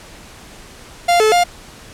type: tone with pitch steps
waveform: 45% pulse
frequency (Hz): 697 / 433.5 / 704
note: F5 / A4 / F5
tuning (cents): -4 / -26 / +14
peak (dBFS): -10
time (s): 1.08-1.44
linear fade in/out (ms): 10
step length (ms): 120
effects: pink hiss -39 dBFS RMS until 1.93 s + low-pass 10000 Hz 12 dB/octave